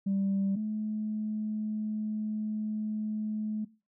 sine tone pair in turn, 196 / 214.3 Hz, G3 / A3, 0 / -45 cents, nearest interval major second, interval 155 cents, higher second, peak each -25 / -29 dBFS, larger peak first, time 0.06-0.56 / 0.56-3.65 s, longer second, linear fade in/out 10 ms, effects noise-tail reverb RT60 0.3 s tail -19 dB re dry + tanh soft clip ceiling -23 dBFS

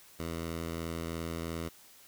10% pulse tone, 82.9 Hz, E2, 10 cents sharp, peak -27 dBFS, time 0.19-1.69 s, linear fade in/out 10 ms, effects white hiss -57 dBFS RMS until 2.07 s

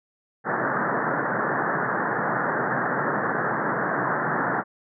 white band-pass noise, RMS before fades -25 dBFS, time 0.44-4.64 s, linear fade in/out 50 ms, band 120 to 1800 Hz, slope 96 dB/octave, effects none

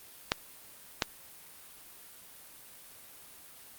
clicks, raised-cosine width 0.2 ms, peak -7 dBFS, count 2, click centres 0.319 / 1.022 s, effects white hiss -52 dBFS RMS until 3.78 s + Opus 32 kbps

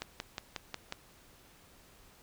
click train, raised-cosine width 0.2 ms, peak -19 dBFS, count 6, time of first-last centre 0.02-0.924 s, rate 5.53 Hz, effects pink hiss -60 dBFS RMS until 2.22 s

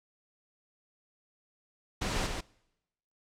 pink noise with echo, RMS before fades -32 dBFS, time 2.01-2.27 s, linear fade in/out 10 ms, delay 140 ms, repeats 1, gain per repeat -4 dB, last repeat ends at 2.41 s, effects noise-tail reverb RT60 0.9 s tail -24 dB re dry + low-pass 7000 Hz 12 dB/octave

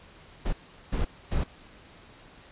brown noise bursts at uneven times, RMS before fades -26 dBFS, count 3, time 0.45-0.53 / 0.92-1.05 / 1.31-1.44 s, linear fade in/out 10 ms, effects pink hiss -52 dBFS RMS until 2.51 s + resampled to 8000 Hz

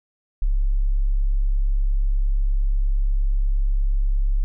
sine tone, 34.23 Hz, C#1, 21 cents flat, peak -16 dBFS, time 0.42-4.44 s, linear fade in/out 0 ms, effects none

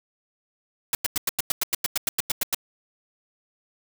white noise bursts, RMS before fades -23 dBFS, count 15, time 0.93-2.546 s, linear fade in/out 2 ms, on 20 ms, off 94 ms, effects none

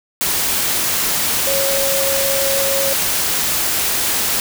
sine tone in noise, 548 Hz, C#5, 20 cents flat, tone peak -19 dBFS, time 1.47-2.93 s, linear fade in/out 0 ms, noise white, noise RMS -18 dBFS, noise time 0.21-4.4 s, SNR -4 dB, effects none

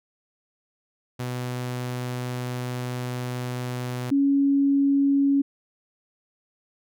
sawtooth / sine tone pair in turn, 124.5 / 278.6 Hz, B2 / C#4, +14 / +9 cents, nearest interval octave + major second, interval 1395 cents, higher second, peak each -24 / -17 dBFS, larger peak second, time 1.19-4.11 / 4.11-5.42 s, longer first, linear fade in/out 10 ms, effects none

